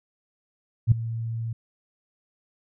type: tone with ADSR envelope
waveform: sine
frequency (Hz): 114.3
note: A#2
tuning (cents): -34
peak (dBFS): -10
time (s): 0.87-1.53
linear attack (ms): 46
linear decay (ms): 6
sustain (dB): -17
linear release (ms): 5
effects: none